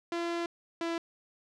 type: tone pair in turn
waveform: sawtooth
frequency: 340.8 / 334.6 Hz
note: F4 / E4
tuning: -42 / +26 cents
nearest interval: unison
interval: 32 cents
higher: first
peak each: -27 dBFS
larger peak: neither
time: 0.12-0.46 / 0.81-0.98 s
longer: first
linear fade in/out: 2 ms
effects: low-pass 5000 Hz 12 dB/octave